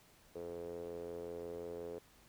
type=tone with band-pass filter; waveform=sawtooth; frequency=85.6 Hz; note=F2; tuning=34 cents flat; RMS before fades=-45 dBFS; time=0.35-1.99 s; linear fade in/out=10 ms; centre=460 Hz; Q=7.1; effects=pink hiss -65 dBFS RMS until 2.28 s